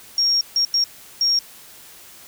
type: tone bursts at uneven times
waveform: sine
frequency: 5570 Hz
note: F8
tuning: 5 cents flat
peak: -15 dBFS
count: 4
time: 0.18-0.41 / 0.56-0.65 / 0.74-0.84 / 1.21-1.39 s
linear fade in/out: 2 ms
effects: white hiss -44 dBFS RMS until 2.27 s